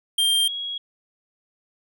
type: tone pair in turn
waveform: square / sine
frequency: 3185 / 3313 Hz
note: G7 / G#7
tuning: +27 / -5 cents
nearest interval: minor second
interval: 68 cents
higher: second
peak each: -18 / -27 dBFS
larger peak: first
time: 0.18-0.48 / 0.48-0.78 s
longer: neither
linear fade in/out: 5 ms
effects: none